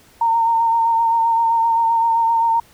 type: tone with vibrato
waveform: sine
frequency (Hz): 917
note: A#5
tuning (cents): -29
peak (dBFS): -13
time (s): 0.21-2.6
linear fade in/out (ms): 5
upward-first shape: sine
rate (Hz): 7.7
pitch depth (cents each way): 24
effects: pink hiss -50 dBFS RMS until 2.73 s